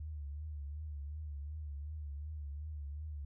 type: tone with vibrato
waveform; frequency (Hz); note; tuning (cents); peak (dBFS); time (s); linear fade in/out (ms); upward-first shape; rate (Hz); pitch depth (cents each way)
sine; 74.1; D2; +16; -40; 0-3.25; 5; triangle; 2.7; 98
effects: none